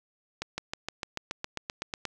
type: accelerating click train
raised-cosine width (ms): 0.2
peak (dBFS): -15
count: 13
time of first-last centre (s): 0.42-2.053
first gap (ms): 160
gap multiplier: 0.97
effects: none